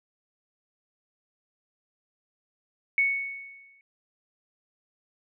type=tone with exponential decay; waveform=sine; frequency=2217 Hz; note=C#7; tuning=in tune; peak=-18 dBFS; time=2.98-3.81 s; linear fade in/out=1 ms; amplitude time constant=180 ms; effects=none